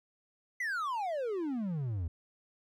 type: exponential sweep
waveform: triangle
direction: down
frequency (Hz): 2054 to 77.78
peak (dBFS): -30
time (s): 0.6-2.08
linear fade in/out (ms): 5
effects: none